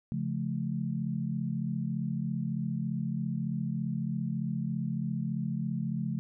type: chord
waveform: sine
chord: Db augmented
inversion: none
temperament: just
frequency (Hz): 138.59 / 173.24 / 216.5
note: Db3 / F3 / A3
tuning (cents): 0 / -14 / -28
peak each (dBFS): -34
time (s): 0.12-6.19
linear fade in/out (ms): 0
effects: none